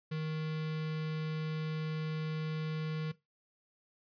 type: tone with notch filter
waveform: square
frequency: 156.5 Hz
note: D#3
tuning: 10 cents sharp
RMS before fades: -36 dBFS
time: 0.11-3.12 s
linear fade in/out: 10 ms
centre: 820 Hz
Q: 1.7
effects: noise-tail reverb RT60 0.2 s tail -18 dB re dry + resampled to 11025 Hz